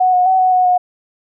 sine tone with pitch steps, 739 / 726 / 754 / 742 / 734 / 724 Hz, F#5 / F#5 / F#5 / F#5 / F#5 / F#5, -2 / -33 / +32 / +5 / -14 / -38 cents, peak -9 dBFS, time 0-0.78 s, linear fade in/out 10 ms, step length 130 ms, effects none

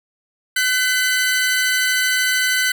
sawtooth tone pair together, 1516 / 2017 Hz, F#6 / B6, +42 / +36 cents, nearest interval perfect fourth, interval 494 cents, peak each -14 / -17 dBFS, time 0.56-2.72 s, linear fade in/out 5 ms, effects none

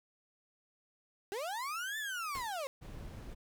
35% pulse linear two-way sweep, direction up then down, 373.5 to 1785 to 515 Hz, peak -35 dBFS, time 1.32-2.67 s, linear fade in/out 0 ms, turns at 1.98 s
pink noise with exponential decay, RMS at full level -44 dBFS, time 2.35-2.63 s, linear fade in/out 0 ms, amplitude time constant 59 ms
brown noise, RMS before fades -46 dBFS, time 2.81-3.35 s, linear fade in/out 20 ms
effects none

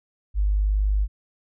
sine tone, 50.6 Hz, G#1, 44 cents flat, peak -18 dBFS, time 0.34-1.08 s, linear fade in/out 50 ms, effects none

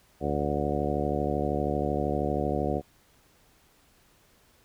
harmonic tone, 72.8 Hz, D2, 15 cents flat, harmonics 1 / 2 / 3 / 4 / 5 / 6 / 7 / 8 / 10, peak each -34 / -34 / -34 / -34 / -34 / -34 / -34 / -34 / -34 dBFS, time 0.2-2.82 s, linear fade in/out 50 ms, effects pink hiss -62 dBFS RMS until 4.64 s

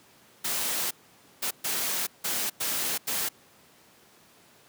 white noise bursts at uneven times, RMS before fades -29 dBFS, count 6, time 0.44-0.91 / 1.42-1.51 / 1.64-2.07 / 2.24-2.5 / 2.6-2.98 / 3.07-3.29 s, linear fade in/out 10 ms, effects pink hiss -57 dBFS RMS until 4.68 s + high-pass 150 Hz 12 dB/octave

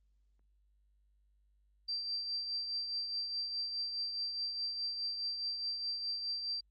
sine tone with tremolo, 4699 Hz, D8, in tune, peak -33 dBFS, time 1.88-6.61 s, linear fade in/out 10 ms, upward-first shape triangle, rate 4.8 Hz, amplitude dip 50%, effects added 50 Hz sine -68 dBFS peak until 6.7 s + Opus 32 kbps

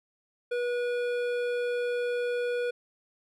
triangle tone with hard clipping, 485.7 Hz, B4, 29 cents flat, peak -29 dBFS, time 0.51-2.71 s, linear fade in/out 10 ms, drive 16 dB, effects none

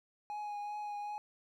triangle tone with vibrato, 830.6 Hz, G#5, in tune, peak -36 dBFS, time 0.3-1.18 s, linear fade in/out 0 ms, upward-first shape triangle, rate 2.6 Hz, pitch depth 20 cents each way, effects none

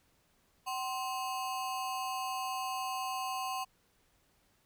square ring-modulated tone, 905 Hz, A5, 48 cents sharp, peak -32 dBFS, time 0.66-3.65 s, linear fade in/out 20 ms, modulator 143 Hz, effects pink hiss -71 dBFS RMS until 4.65 s

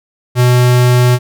square tone, 123.9 Hz, B2, 6 cents sharp, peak -7 dBFS, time 0.35-1.19 s, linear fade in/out 50 ms, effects none

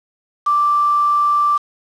sine tone with quantisation, 1174 Hz, D6, 1 cent flat, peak -12 dBFS, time 0.46-1.58 s, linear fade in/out 10 ms, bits 5, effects low-pass 6000 Hz 12 dB/octave

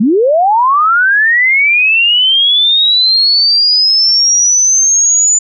sine linear sweep, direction up, 190 to 7040 Hz, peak -6 dBFS, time 0-5.39 s, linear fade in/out 10 ms, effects none

